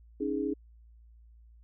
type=chord; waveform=sine; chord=C# suspended second; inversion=none; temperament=equal; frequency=277.2 / 311.1 / 415.3 Hz; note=C#4 / D#4 / G#4; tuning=0 / 0 / 0 cents; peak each=-33 dBFS; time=0.2-0.54 s; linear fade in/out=10 ms; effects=added 57 Hz sine -53 dBFS peak until 1.63 s